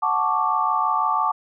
sine chord, D major seventh, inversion first, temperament equal, 740 / 880 / 1108.7 / 1174.7 Hz, F#5 / A5 / C#6 / D6, 0 / 0 / 0 / 0 cents, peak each -27 / -23 / -25 / -22 dBFS, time 0.02-1.32 s, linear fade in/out 10 ms, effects none

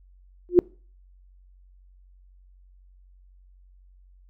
sine tone with exponential growth, 354.9 Hz, F4, 28 cents sharp, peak -6 dBFS, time 0.49-0.59 s, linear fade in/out 0 ms, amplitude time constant 21 ms, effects noise-tail reverb RT60 0.4 s tail -25 dB re dry + added 46 Hz sine -51 dBFS peak until 4.29 s

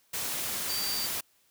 sine tone in noise, 4644 Hz, D8, 20 cents flat, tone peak -32 dBFS, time 0.69-1.07 s, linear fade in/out 10 ms, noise white, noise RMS -33 dBFS, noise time 0.13-1.21 s, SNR -2 dB, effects white hiss -67 dBFS RMS until 1.5 s

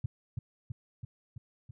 sine tone with echo, 116.9 Hz, A#2, 5 cents sharp, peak -27 dBFS, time 0.04-0.06 s, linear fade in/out 5 ms, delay 330 ms, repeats 5, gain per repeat -3 dB, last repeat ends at 1.71 s, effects none

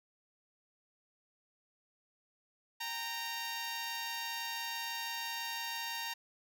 10% pulse tone pair together, 783.2 / 926 Hz, G5 / A#5, -2 / -12 cents, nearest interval minor third, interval 290 cents, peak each -40 / -29 dBFS, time 2.8-6.14 s, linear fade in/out 10 ms, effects none

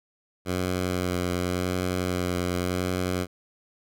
10% pulse tone with vibrato, 90.4 Hz, F#2, 40 cents flat, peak -17 dBFS, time 0.45-3.27 s, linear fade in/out 50 ms, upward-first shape sine, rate 0.89 Hz, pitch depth 20 cents each way, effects none

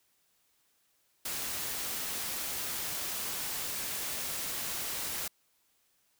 white noise, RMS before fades -36 dBFS, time 1.25-5.28 s, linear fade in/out 5 ms, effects white hiss -72 dBFS RMS until 6.19 s

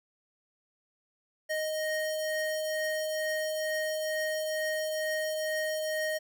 square tone pair together, 622.3 / 1864.7 Hz, D#5 / A#6, 0 / 0 cents, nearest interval octave + perfect fifth, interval 1900 cents, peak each -31 / -38 dBFS, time 1.49-6.19 s, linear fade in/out 20 ms, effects none

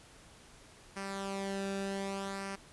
sawtooth tone with flanger, 196 Hz, G3, in tune, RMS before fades -38 dBFS, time 0.96-2.56 s, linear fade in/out 10 ms, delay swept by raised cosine 0.27 to 0.96 ms, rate 0.65 Hz, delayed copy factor -0.6, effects pink hiss -57 dBFS RMS until 2.72 s + resampled to 24000 Hz

